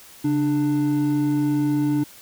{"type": "tone pair together", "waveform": "triangle", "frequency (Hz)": [140, 296.3], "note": ["C#3", "D4"], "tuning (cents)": [18, 15], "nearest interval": "octave + minor second", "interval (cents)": 1297, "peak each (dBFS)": [-23, -17], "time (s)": [0.24, 2.04], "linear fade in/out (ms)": 10, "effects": ["white hiss -46 dBFS RMS until 2.21 s"]}